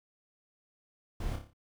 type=noise with echo; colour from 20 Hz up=brown; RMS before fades=-36 dBFS; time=1.2-1.36 s; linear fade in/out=5 ms; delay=29 ms; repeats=6; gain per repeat=-5 dB; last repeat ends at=1.534 s; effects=none